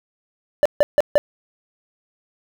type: tone bursts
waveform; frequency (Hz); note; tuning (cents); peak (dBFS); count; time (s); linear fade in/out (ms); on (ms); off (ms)
triangle; 587.3; D5; 0; -8; 4; 0.63-1.18; 0; 25; 150
effects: 7-bit